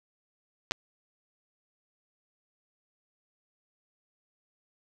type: clicks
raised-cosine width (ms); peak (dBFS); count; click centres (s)
0.2; -10; 2; 0.711 / 0.719
effects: none